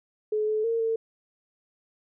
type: tone with pitch steps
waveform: sine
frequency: 427.3 / 431.1 / 458.5 / 450.8 Hz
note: G#4 / A4 / A#4 / A4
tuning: +49 / -35 / -29 / +42 cents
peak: -23 dBFS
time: 0.32-0.96 s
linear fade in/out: 5 ms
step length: 160 ms
effects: none